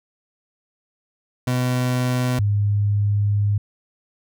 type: tone pair in turn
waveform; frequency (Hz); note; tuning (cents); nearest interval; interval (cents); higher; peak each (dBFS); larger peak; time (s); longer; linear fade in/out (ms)
30% pulse / sine; 125.6 / 102.57; B2 / G#2; +30 / -21; major third; 351; first; -16; neither; 1.47-2.39 / 2.39-3.58; second; 5
effects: none